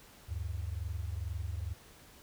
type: tone pair together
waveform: sine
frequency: 74.39 / 96.6 Hz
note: D2 / G2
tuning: +23 / -25 cents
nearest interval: perfect fourth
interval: 452 cents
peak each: -37 / -38 dBFS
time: 0.28-1.74 s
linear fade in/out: 20 ms
effects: pink hiss -57 dBFS RMS until 2.22 s